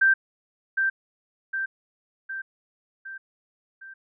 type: tone with echo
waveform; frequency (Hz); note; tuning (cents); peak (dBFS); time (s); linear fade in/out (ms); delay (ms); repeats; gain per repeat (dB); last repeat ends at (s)
sine; 1568; G6; 0; -15; 0.01-0.14; 10; 760; 5; -5; 3.94
effects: none